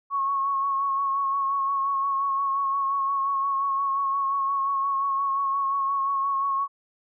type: tone with vibrato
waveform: sine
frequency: 1100 Hz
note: C#6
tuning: 14 cents flat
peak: -22 dBFS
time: 0.1-6.68 s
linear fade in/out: 50 ms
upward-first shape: sine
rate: 5.7 Hz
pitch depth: 28 cents each way
effects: none